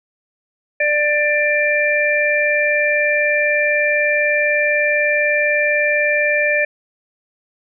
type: harmonic tone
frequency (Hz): 592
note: D5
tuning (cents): +14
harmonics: 1 / 3 / 4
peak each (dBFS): -18 / -18 / -18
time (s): 0.8-6.65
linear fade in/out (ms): 5
effects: none